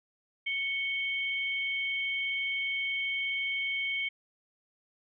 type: tone pair together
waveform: sine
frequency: 2217 / 3138 Hz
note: C#7 / G7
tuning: 0 / +1 cents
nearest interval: tritone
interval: 601 cents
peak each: -30 / -36 dBFS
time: 0.46-4.09 s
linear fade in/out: 10 ms
effects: none